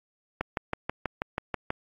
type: click train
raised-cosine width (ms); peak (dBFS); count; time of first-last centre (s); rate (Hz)
0.5; -13; 9; 0.41-1.704; 6.18
effects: AAC 48 kbps